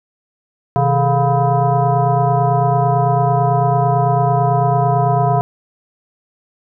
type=tone with frequency modulation; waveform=sine; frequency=416 Hz; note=G#4; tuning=3 cents sharp; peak=-11 dBFS; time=0.76-5.41 s; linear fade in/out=0 ms; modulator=287 Hz; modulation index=1.9; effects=none